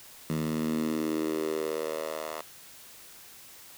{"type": "tone with high-pass filter sweep", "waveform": "10% pulse", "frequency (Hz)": 78.4, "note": "D#2", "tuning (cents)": 14, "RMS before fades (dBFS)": -31, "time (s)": [0.3, 2.41], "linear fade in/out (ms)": 0, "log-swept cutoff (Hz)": [170, 730], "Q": 3.7, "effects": ["white hiss -50 dBFS RMS until 3.77 s"]}